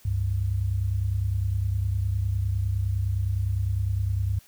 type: tone pair together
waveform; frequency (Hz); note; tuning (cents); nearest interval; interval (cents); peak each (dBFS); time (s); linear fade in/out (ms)
sine; 69.3 / 99.11; C#2 / G2; 0 / +20; tritone; 620; -28 / -24; 0.05-4.39; 5
effects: white hiss -56 dBFS RMS until 4.47 s